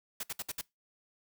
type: noise bursts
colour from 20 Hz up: white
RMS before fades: -37 dBFS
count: 5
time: 0.2-0.613 s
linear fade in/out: 5 ms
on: 33 ms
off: 62 ms
effects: noise-tail reverb RT60 0.2 s tail -23 dB re dry